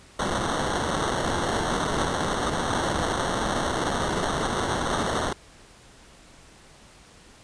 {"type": "noise with sample-and-hold", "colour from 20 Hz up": "violet", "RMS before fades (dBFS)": -26, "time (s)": [0.19, 5.33], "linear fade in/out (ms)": 5, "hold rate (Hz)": 2450, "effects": ["pink hiss -51 dBFS RMS until 7.43 s", "resampled to 22050 Hz"]}